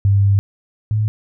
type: tone pair in turn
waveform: sine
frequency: 99.5 / 107.25 Hz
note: G2 / A2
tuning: +26 / -44 cents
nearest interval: minor second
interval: 130 cents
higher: second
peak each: -10 / -14 dBFS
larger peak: first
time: 0.05-0.39 / 0.91-1.08 s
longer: first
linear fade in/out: 0 ms
effects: none